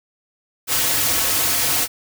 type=noise with comb filter; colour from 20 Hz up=white; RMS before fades=-19 dBFS; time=0.67-1.88 s; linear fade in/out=50 ms; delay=5 ms; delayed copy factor=-0.9; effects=none